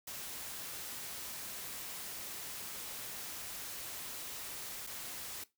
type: noise with dropouts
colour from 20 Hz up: white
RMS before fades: -44 dBFS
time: 0.07-5.44 s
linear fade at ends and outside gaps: 5 ms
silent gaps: 4.867-4.871 s
effects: noise-tail reverb RT60 0.2 s tail -18 dB re dry